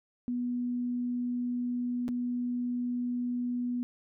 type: tone with dropouts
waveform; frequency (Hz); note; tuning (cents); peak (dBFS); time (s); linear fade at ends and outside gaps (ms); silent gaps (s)
sine; 244.7; B3; -16; -29; 0.28-3.83; 0; 2.081-2.088
effects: none